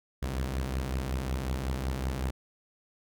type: beating tone pair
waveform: sawtooth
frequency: 64.6 / 70 Hz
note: C2 / C#2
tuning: -21 / +18 cents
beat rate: 5.4 Hz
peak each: -27 / -32 dBFS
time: 0.22-2.31 s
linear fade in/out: 10 ms
effects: none